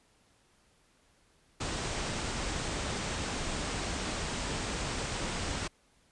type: low-pass noise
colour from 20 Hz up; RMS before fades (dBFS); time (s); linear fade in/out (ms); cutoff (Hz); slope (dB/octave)
pink; -35; 1.6-5.68; 10; 8900; 96
effects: pink hiss -67 dBFS RMS until 6.11 s + resampled to 24000 Hz